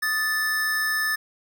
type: tone pair together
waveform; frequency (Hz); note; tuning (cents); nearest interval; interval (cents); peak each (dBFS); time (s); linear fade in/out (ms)
square; 1240 / 1753.6; D#6 / A6; -6 / -6; tritone; 600; -34 / -23; 0.02-1.16; 10
effects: none